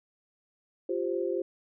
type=chord; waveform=sine; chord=F suspended second; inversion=none; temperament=just; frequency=349.2 / 392.9 / 523.8 Hz; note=F4 / G4 / C5; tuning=0 / +4 / +2 cents; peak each=-31 / -32 / -33 dBFS; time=0.89-1.42 s; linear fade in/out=5 ms; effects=none